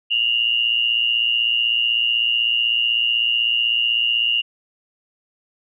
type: tone pair together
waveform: sine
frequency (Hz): 2784 / 2900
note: F7 / F#7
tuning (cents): -6 / -35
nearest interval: minor second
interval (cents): 71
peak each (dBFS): -19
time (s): 0.1-4.42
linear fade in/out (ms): 20
effects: none